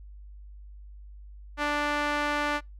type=tone with band-pass filter; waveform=sawtooth; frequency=293.7 Hz; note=D4; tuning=in tune; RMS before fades=-28 dBFS; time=1.57-2.61 s; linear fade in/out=50 ms; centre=1500 Hz; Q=1; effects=noise-tail reverb RT60 0.2 s tail -26 dB re dry + added 50 Hz sine -43 dBFS peak until 2.79 s